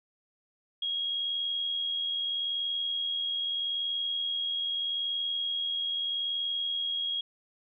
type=tone with amplitude modulation; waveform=sine; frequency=3287 Hz; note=G#7; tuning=19 cents flat; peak=-27 dBFS; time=0.82-7.21 s; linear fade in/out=5 ms; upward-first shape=sine; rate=80.8 Hz; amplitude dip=35%; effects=none